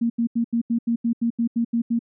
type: tone bursts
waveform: sine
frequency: 233.1 Hz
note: A#3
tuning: in tune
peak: -18 dBFS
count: 12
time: 0.01-1.992 s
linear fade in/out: 10 ms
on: 90 ms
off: 82 ms
effects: none